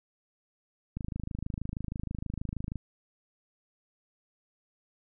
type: click train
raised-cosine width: 5 ms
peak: -22 dBFS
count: 48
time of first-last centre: 0.97-2.757 s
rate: 26.3 Hz
effects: none